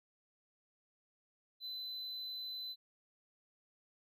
triangle tone, 4024 Hz, B7, 32 cents sharp, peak -40 dBFS, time 1.6-2.76 s, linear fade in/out 50 ms, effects none

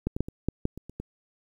clicks, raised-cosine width 3 ms, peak -13 / -18 / -12 / -23 / -12 / -12 / -26 / -28 / -21 dBFS, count 9, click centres 0.07 / 0.165 / 0.206 / 0.285 / 0.486 / 0.654 / 0.776 / 0.896 / 1 s, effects 9-bit

